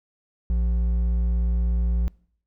triangle tone with hard clipping, 58.27 Hz, A#1, in tune, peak -21 dBFS, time 0.5-2.08 s, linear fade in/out 0 ms, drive 9 dB, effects noise-tail reverb RT60 0.6 s tail -25 dB re dry

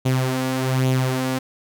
sawtooth tone with flanger, 130 Hz, C3, 11 cents flat, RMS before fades -21 dBFS, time 0.05-1.39 s, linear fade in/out 10 ms, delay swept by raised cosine 0.29 to 4.19 ms, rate 1.2 Hz, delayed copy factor +0.55, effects none

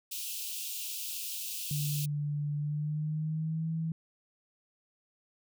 white high-pass noise, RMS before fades -38 dBFS, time 0.11-2.06 s, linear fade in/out 10 ms, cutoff 2500 Hz, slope 96 dB/octave
sine tone with pitch glide, 146.83 to 161.98 Hz, D3 to E3, 0 to -30 cents, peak -30 dBFS, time 1.71-3.92 s, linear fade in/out 2 ms, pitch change +170 cents, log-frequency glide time 2.57-3.69 s
effects none

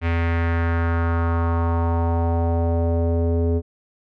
square tone with low-pass filter sweep, 84 Hz, E2, 33 cents sharp, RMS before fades -20 dBFS, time 0.01-3.62 s, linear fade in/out 50 ms, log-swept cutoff 2300 to 430 Hz, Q 2.6, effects none

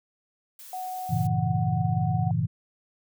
blue noise, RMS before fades -45 dBFS, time 0.59-1.27 s, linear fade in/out 2 ms
sine tone, 740 Hz, F#5, in tune, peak -31 dBFS, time 0.73-2.31 s, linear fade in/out 2 ms
sine chord, G diminished seventh, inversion none, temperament equal with one note detuned, 98 / 114.94 / 138.59 / 164.81 Hz, G2 / Bb2 / Db3 / Fb3, 0 / -24 / 0 / 0 cents, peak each -30 / -27 / -29 / -27 dBFS, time 1.09-2.47 s, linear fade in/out 20 ms
effects none

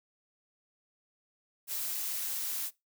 blue noise, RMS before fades -35 dBFS, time 1.67-2.71 s, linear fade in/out 50 ms, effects noise-tail reverb RT60 0.2 s tail -21 dB re dry

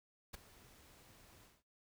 pink noise with ADSR envelope, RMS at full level -45 dBFS, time 0.33-1.63 s, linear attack 14 ms, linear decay 11 ms, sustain -18 dB, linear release 200 ms, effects noise-tail reverb RT60 0.2 s tail -17 dB re dry

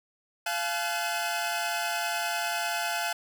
sawtooth tone cluster, 693 / 857 / 1508 / 2561 Hz, F5 / A5 / F#6 / D#7, -14 / -46 / +32 / +49 cents, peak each -28 / -30 / -30 / -34 dBFS, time 0.46-3.13 s, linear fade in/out 5 ms, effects none

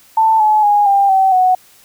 sine tone with pitch steps, 887 / 855.3 / 824.7 / 795.3 / 766.8 / 739.4 Hz, A5 / A5 / G#5 / G5 / G5 / F#5, +14 / -49 / -12 / +25 / -38 / -1 cents, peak -8 dBFS, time 0.17-1.55 s, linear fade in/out 5 ms, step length 230 ms, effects white hiss -47 dBFS RMS until 1.84 s

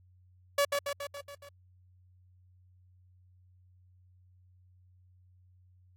sawtooth tone with echo, 569 Hz, C#5, 45 cents sharp, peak -20 dBFS, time 0.58-0.65 s, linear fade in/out 5 ms, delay 140 ms, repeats 6, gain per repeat -4 dB, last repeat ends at 1.49 s, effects added 91 Hz sine -59 dBFS peak until 5.96 s + AAC 48 kbps

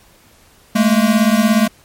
square beating tone pair, 209.4 / 226.4 Hz, G#3 / A3, +15 / +50 cents, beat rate 17 Hz, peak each -14 dBFS, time 0.75-1.68 s, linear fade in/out 10 ms, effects pink hiss -49 dBFS RMS until 1.84 s + MP3 64 kbps

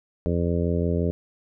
harmonic tone, 85.7 Hz, F2, 32 cents flat, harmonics 1 / 2 / 3 / 4 / 5 / 6 / 7, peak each -25 / -26 / -30 / -32 / -29 / -33 / -34 dBFS, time 0.26-1.11 s, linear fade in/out 0 ms, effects none

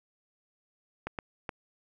clicks, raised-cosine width 0.5 ms, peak -19 dBFS, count 3, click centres 1.07 / 1.188 / 1.492 s, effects none

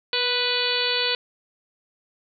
harmonic tone with a mistuned harmonic, 493.9 Hz, B4, in tune, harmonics 1 / 2 / 3 / 4 / 5 / 6 / 7 / 8 / 9, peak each -29 / -34 / -31 / -34 / -29 / -29 / -29 / -28 / -28 dBFS, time 0.13-1.15 s, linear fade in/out 2 ms, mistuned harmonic 1, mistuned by -21 cents, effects none

